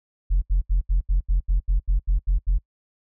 sine tone bursts, 43.65 Hz, F1, in tune, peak -14 dBFS, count 12, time 0.3-2.587 s, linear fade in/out 20 ms, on 120 ms, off 77 ms, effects noise-tail reverb RT60 0.1 s tail -26 dB re dry + tanh soft clip ceiling -14 dBFS

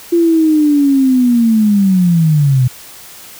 sine linear sweep, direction down, 344.7 to 123 Hz, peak -7 dBFS, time 0.12-2.68 s, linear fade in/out 10 ms, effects white hiss -35 dBFS RMS until 3.39 s

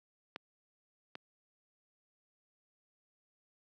clicks, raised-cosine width 0.3 ms, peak -24 / -26 dBFS, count 2, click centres 0.361 / 1.154 s, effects high-pass 200 Hz 12 dB/octave

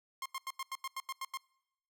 sawtooth tone bursts, 1064 Hz, C6, 29 cents sharp, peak -33 dBFS, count 10, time 0.22-1.373 s, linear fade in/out 2 ms, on 37 ms, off 87 ms, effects noise-tail reverb RT60 0.9 s tail -26 dB re dry

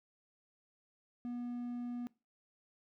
triangle tone, 242.4 Hz, B3, 32 cents flat, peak -36 dBFS, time 1.25-2.07 s, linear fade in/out 0 ms, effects noise-tail reverb RT60 0.3 s tail -22 dB re dry

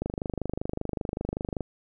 click train, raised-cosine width 2 ms, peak -16 dBFS, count 41, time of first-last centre 0.02-1.607 s, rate 25.2 Hz, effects none

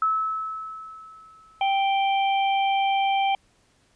sine tone with exponential decay, 1300 Hz, E6, 24 cents flat, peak -18 dBFS, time 0.02-1.82 s, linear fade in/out 2 ms, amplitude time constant 390 ms
harmonic tone, 784 Hz, G5, in tune, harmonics 1 / 3 / 4, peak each -20 / -30 / -32 dBFS, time 1.61-3.35 s, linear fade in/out 2 ms
effects pink hiss -63 dBFS RMS until 3.95 s + resampled to 22050 Hz

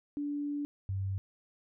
sine tone pair in turn, 289.9 / 96.74 Hz, D4 / G2, -22 / -22 cents, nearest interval octave + perfect fifth, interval 1900 cents, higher first, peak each -32 / -31 dBFS, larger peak second, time 0.17-0.65 / 0.89-1.18 s, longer first, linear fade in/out 0 ms, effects none

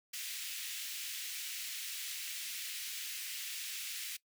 pink high-pass noise, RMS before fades -42 dBFS, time 0.13-4.17 s, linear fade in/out 10 ms, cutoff 2200 Hz, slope 24 dB/octave, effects noise-tail reverb RT60 0.1 s tail -20 dB re dry

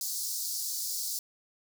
pink high-pass noise, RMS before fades -34 dBFS, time 0.01-1.19 s, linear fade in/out 2 ms, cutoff 4500 Hz, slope 48 dB/octave, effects none

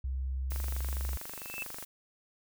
sine tone, 65.6 Hz, C2, 5 cents sharp, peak -31 dBFS, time 0.04-1.17 s, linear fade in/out 5 ms
blue noise, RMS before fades -44 dBFS, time 0.5-1.85 s, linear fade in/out 10 ms
click train, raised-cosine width 0.5 ms, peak -28 dBFS, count 33, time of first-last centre 0.52-1.826 s, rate 24.5 Hz
triangle tone with exponential growth, 2637 Hz, E7, in tune, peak -32 dBFS, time 1.22-1.63 s, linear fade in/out 1 ms, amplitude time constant 89 ms
effects none

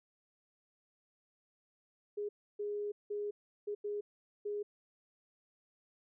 sine tone bursts at uneven times, 413.3 Hz, G#4, 8 cents flat, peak -35 dBFS, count 6, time 2.17-2.29 / 2.59-2.92 / 3.1-3.31 / 3.67-3.75 / 3.84-4.01 / 4.45-4.63 s, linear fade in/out 10 ms, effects none

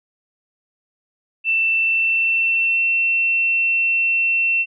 sine tone with pitch glide, 2672 to 2700 Hz, E7 to E7, +23 to +41 cents, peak -15 dBFS, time 1.44-4.66 s, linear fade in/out 50 ms, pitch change +18 cents, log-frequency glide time 1.74-2.8 s, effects none

